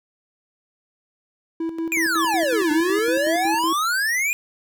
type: tone with tremolo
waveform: triangle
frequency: 328.1 Hz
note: E4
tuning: 8 cents flat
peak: -20 dBFS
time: 1.6-3.73 s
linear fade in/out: 5 ms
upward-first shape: square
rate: 5.4 Hz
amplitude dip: 60%
type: exponential two-way sweep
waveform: square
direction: down then up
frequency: 2489 to 293.7 to 2489 Hz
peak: -20 dBFS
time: 1.92-4.33 s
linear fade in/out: 0 ms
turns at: 2.71 s
type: tone with pitch glide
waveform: sine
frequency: 1716 to 1705.1 Hz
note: A6 to G#6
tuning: -44 to +45 cents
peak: -28 dBFS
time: 2.15-3.59 s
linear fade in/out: 2 ms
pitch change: -11 cents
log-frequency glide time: 2.72-2.89 s
effects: none